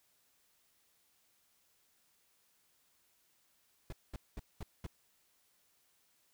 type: noise bursts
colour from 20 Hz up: brown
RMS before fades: -41 dBFS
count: 5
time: 3.9-4.865 s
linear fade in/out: 2 ms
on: 25 ms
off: 210 ms
effects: white hiss -73 dBFS RMS until 6.33 s